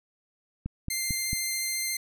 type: click train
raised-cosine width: 5 ms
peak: -19 dBFS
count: 4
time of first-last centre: 0.66-1.331 s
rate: 4.47 Hz
type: tone with vibrato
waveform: 10% pulse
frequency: 2091 Hz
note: C7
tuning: 2 cents flat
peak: -19 dBFS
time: 0.9-1.97 s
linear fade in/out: 5 ms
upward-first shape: sine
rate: 14 Hz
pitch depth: 10 cents each way
effects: none